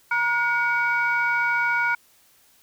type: tone cluster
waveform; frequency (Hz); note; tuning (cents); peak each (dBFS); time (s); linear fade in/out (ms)
sine; 949 / 1441 / 2257; A#5 / F#6 / C#7; +31 / -46 / +31; -25 / -21 / -25; 0.11-1.95; 5
effects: tanh soft clip ceiling -12 dBFS + white hiss -58 dBFS RMS until 2.62 s